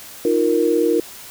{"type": "chord", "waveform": "sine", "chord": "Eb suspended second", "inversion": "none", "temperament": "just", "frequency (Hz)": [311.1, 350, 466.7], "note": ["Eb4", "F4", "Bb4"], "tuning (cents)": [0, 4, 2], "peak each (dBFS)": [-20, -19, -17], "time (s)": [0.25, 1], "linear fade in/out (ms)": 2, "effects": ["white hiss -38 dBFS RMS until 1.3 s"]}